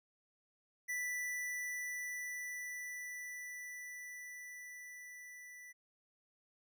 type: tone with level ramp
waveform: square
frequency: 1975.5 Hz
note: B6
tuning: in tune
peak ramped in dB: -37 to -52 dBFS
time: 0.88-5.73 s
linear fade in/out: 20 ms
effects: none